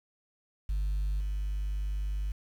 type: tone with level steps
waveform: sine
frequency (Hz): 50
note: G1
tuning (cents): +35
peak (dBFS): -25 / -28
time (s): 0.69-2.32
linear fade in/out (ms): 5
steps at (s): 1.2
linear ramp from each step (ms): 5
effects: tanh soft clip ceiling -26 dBFS + 9-bit